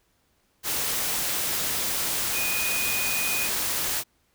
sine tone in noise, 2478 Hz, D#7, 8 cents flat, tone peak -28 dBFS, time 2.32-3.5 s, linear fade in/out 50 ms, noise white, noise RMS -27 dBFS, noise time 0.63-4.04 s, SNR -4 dB, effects pink hiss -68 dBFS RMS until 4.34 s

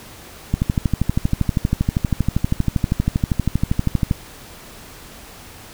click train, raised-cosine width 5 ms, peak -4 dBFS, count 46, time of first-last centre 0.54-4.111 s, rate 12.6 Hz, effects pink hiss -40 dBFS RMS until 5.73 s

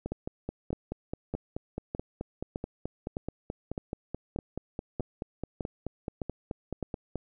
two click trains, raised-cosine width 2 ms, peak -19 / -20 dBFS, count 12 / 34, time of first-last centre 0.12-6.827 / 0.06-7.157 s, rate 1.64 / 4.65 Hz, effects none

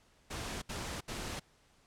pink noise bursts, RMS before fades -40 dBFS, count 3, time 0.3-1.398 s, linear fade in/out 10 ms, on 320 ms, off 69 ms, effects pink hiss -67 dBFS RMS until 1.86 s + low-pass 9000 Hz 12 dB/octave

